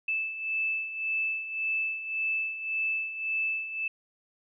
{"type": "beating tone pair", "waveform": "sine", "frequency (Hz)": [2628, 2629.8], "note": ["E7", "E7"], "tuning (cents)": [-6, -5], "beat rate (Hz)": 1.8, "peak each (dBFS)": [-35, -29], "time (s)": [0.08, 3.88], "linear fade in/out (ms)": 5, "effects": []}